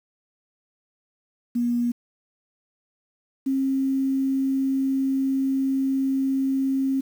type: tone pair in turn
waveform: sine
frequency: 239.7 / 268.3 Hz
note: A#3 / C4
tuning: +48 / +44 cents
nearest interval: major second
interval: 196 cents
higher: second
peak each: -20 dBFS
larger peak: neither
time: 1.55-1.92 / 3.46-7.01 s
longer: second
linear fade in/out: 10 ms
effects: 8-bit